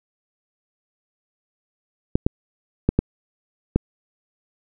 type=clicks; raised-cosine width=3 ms; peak=-3 dBFS; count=5; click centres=2.155 / 2.265 / 2.89 / 2.99 / 3.76 s; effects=none